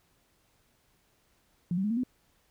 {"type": "tone with pitch steps", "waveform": "sine", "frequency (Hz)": [174.61, 191.52, 210.1, 230.4, 252.7], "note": ["F3", "G3", "G#3", "A#3", "B3"], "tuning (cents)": [0, -40, 20, -20, 40], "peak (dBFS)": -26, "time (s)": [1.71, 2.035], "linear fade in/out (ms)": 2, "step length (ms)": 65, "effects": ["pink hiss -69 dBFS RMS until 2.5 s"]}